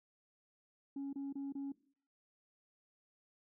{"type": "tone bursts", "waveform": "sine", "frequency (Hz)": 277.2, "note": "C#4", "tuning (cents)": 0, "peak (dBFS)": -37, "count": 4, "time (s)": [0.96, 1.721], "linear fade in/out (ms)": 5, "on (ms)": 170, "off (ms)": 27, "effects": ["noise-tail reverb RT60 0.5 s tail -19 dB re dry", "tanh soft clip ceiling -37 dBFS"]}